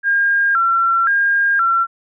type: tone with vibrato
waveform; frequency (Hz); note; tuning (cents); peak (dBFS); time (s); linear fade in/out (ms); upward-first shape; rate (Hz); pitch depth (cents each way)
sine; 1480; F#6; 0; -12; 0.03-1.87; 50; square; 0.96; 150
effects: none